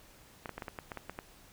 clicks, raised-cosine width 0.5 ms, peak -24 dBFS, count 10, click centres 0.458 / 0.493 / 0.58 / 0.622 / 0.682 / 0.788 / 0.918 / 0.973 / 1.096 / 1.189 s, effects pink hiss -58 dBFS RMS until 1.52 s

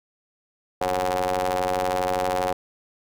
sawtooth ring-modulated tone, 92.4 Hz, F#2, 2 cents flat, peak -15 dBFS, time 0.81-2.53 s, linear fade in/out 5 ms, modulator 638 Hz, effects none

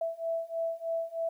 sine beating tone pair, 659.3 / 662.5 Hz, E5 / E5, 0 / +9 cents, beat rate 3.2 Hz, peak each -34 / -33 dBFS, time 0.01-1.29 s, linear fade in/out 5 ms, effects 11-bit

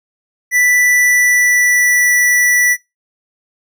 square tone with pitch glide, 1975.5 to 1961.9 Hz, B6 to B6, 0 to -12 cents, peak -10 dBFS, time 0.51-2.77 s, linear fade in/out 50 ms, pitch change -12 cents, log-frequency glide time 0.76-2.17 s, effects noise-tail reverb RT60 0.2 s tail -19 dB re dry

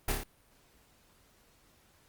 pink noise with echo, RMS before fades -29 dBFS, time 0.08-0.12 s, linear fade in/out 5 ms, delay 29 ms, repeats 4, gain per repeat -3 dB, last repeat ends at 0.236 s, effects pink hiss -65 dBFS RMS until 2.08 s + Opus 32 kbps

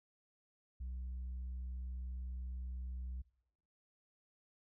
sine tone, 62.8 Hz, B1, 30 cents sharp, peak -38 dBFS, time 0.8-3.22 s, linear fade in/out 10 ms, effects noise-tail reverb RT60 0.8 s tail -24 dB re dry + tanh soft clip ceiling -39 dBFS

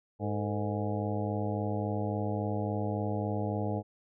harmonic tone with a mistuned harmonic, 103.6 Hz, G#2, 4 cents flat, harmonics 1 / 2 / 3 / 4 / 5 / 6 / 7 / 8, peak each -33 / -36 / -38 / -39 / -40 / -41 / -41 / -42 dBFS, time 0.19-3.83 s, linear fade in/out 50 ms, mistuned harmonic 4, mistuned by +110 cents, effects none

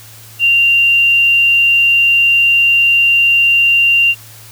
sine tone, 2775 Hz, F7, 12 cents flat, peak -7 dBFS, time 0.39-4.15 s, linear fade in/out 50 ms, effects added 110 Hz sine -39 dBFS peak until 4.51 s + white hiss -38 dBFS RMS until 4.51 s

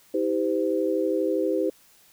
sine tone cluster, 321.1 / 393.5 / 512 Hz, E4 / G4 / C5, -45 / +7 / -38 cents, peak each -26 dBFS, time 0.14-1.7 s, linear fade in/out 5 ms, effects white hiss -57 dBFS RMS until 2.12 s

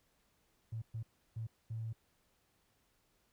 triangle tone bursts at uneven times, 112.6 Hz, A2, 40 cents sharp, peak -34 dBFS, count 4, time 0.72-0.82 / 0.94-1.03 / 1.36-1.47 / 1.7-1.93 s, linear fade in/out 10 ms, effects tanh soft clip ceiling -36 dBFS + pink hiss -75 dBFS RMS until 3.32 s

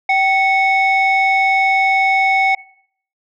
sine tone pair together, 771.4 / 2209 Hz, G5 / C#7, -28 / -7 cents, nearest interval octave + tritone, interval 1821 cents, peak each -12 dBFS, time 0.09-2.55 s, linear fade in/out 5 ms, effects noise-tail reverb RT60 0.6 s tail -22 dB re dry + tanh soft clip ceiling -8 dBFS

